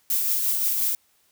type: noise with tremolo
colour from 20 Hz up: violet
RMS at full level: -22 dBFS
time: 0.1-0.95 s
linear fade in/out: 2 ms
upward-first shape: triangle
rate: 5.7 Hz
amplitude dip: 35%
effects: white hiss -64 dBFS RMS until 1.31 s